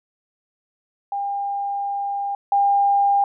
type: tone pair in turn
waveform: sine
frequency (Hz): 802 / 802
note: G5 / G5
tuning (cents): +39 / +39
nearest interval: unison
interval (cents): 0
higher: neither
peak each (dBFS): -22 / -14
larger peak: second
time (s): 1.12-2.35 / 2.52-3.24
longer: first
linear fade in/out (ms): 2
effects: none